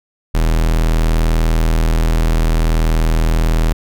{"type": "tone", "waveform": "45% pulse", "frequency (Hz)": 40.37, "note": "E1", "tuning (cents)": -35, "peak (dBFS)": -11, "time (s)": [0.34, 3.73], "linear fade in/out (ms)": 10, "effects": []}